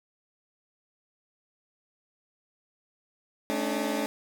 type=tone cluster; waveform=20% pulse; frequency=216.4 / 275.8 / 298.1 Hz; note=A3 / C#4 / D4; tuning=-29 / -9 / +26 cents; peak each=-27 dBFS; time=3.5-4.06 s; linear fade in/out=0 ms; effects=none